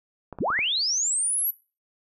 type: clicks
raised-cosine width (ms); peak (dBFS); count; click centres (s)
1; -22; 4; 0.327 / 0.387 / 0.503 / 0.59
type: linear sweep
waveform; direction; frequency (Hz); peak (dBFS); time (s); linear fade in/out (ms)
sine; up; 84.7 to 11950; -22; 0.4-1.51; 10
effects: noise-tail reverb RT60 0.3 s tail -19 dB re dry